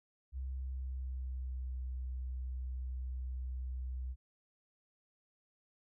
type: tone with pitch glide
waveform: sine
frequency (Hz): 65.41 to 63.47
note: C2 to B1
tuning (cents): 0 to +48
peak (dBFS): -37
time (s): 0.32-4.16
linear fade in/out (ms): 50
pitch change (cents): -52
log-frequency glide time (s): 0.47-1.76
effects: none